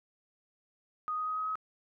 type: tone with pitch steps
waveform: sine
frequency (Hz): 1242 / 1249.9 / 1257.9 / 1265.9 / 1274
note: D#6 / D#6 / D#6 / D#6 / D#6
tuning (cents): -3 / +7 / +19 / +30 / +41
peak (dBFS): -31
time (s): 1.08-1.555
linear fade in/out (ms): 0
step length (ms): 95
effects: none